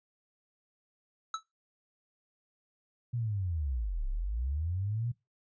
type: tone with exponential decay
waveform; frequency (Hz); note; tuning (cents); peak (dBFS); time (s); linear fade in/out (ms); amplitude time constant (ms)
square; 1307; E6; -15; -29; 1.34-1.43; 2; 18
type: linear two-way sweep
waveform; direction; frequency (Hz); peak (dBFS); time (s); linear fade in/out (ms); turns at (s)
sine; down then up; 123.47 to 30.87 to 123.47; -30; 3.13-5.12; 10; 4.07
effects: noise-tail reverb RT60 0.2 s tail -20 dB re dry + resampled to 16000 Hz